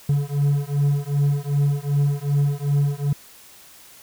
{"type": "beating tone pair", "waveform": "triangle", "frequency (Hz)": [141.6, 144.2], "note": ["C#3", "D3"], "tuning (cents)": [37, -31], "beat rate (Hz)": 2.6, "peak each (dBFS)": -19, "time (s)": [0.09, 3.13], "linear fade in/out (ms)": 5, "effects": ["white hiss -47 dBFS RMS until 4.02 s"]}